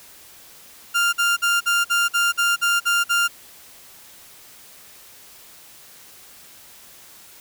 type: tone bursts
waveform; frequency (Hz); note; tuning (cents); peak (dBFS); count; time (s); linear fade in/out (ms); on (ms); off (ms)
30% pulse; 1396.9; F6; 0; -14; 10; 0.94-3.281; 20; 190; 49
effects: white hiss -46 dBFS RMS until 7.4 s